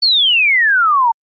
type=exponential sweep; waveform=sine; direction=down; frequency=4529 to 890 Hz; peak=-9 dBFS; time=0.02-1.12 s; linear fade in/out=10 ms; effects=Opus 24 kbps